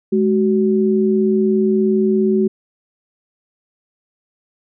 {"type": "tone pair together", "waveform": "sine", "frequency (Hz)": [211, 376], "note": ["G#3", "F#4"], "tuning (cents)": [28, 28], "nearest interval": "minor seventh", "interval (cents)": 1000, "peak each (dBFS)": -15, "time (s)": [0.12, 2.48], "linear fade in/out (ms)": 10, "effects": []}